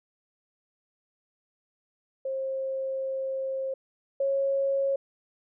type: tone pair in turn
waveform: sine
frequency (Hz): 533 / 548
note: C5 / C#5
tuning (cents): +32 / -20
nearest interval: unison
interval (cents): 48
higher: second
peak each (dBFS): -28 / -23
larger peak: second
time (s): 2.25-3.74 / 4.2-4.96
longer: first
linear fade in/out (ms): 5
effects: none